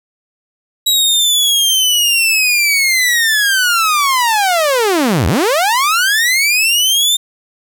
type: linear two-way sweep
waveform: sawtooth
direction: down then up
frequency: 3879 to 68.9 to 3633 Hz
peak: -7 dBFS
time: 0.86-7.17 s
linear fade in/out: 10 ms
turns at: 5.27 s
effects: none

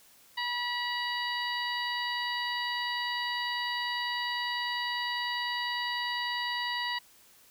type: harmonic tone with a mistuned harmonic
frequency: 970 Hz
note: B5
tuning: 31 cents flat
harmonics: 1 / 2 / 3 / 4 / 5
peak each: -35 / -34 / -38 / -38 / -40 dBFS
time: 0.37-6.99 s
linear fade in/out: 10 ms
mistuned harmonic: 5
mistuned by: -78 cents
effects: white hiss -59 dBFS RMS until 7.5 s

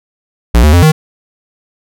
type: tone with pitch steps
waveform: square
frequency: 58.6 / 75.4 / 87.5 / 156.1 Hz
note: A#1 / D2 / F2 / D#3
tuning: +10 / +46 / +4 / +6 cents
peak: -4 dBFS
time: 0.54-0.92 s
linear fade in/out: 10 ms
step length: 95 ms
effects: none

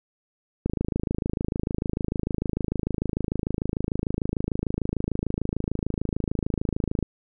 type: click train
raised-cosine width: 3 ms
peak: -12 dBFS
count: 171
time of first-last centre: 0.66-7.027 s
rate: 26.7 Hz
effects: none

